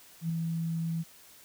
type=tone with ADSR envelope; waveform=sine; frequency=164.81 Hz; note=E3; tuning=in tune; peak=-26 dBFS; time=0.21-1.04 s; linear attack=84 ms; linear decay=4 ms; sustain=-3 dB; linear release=31 ms; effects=white hiss -55 dBFS RMS until 1.44 s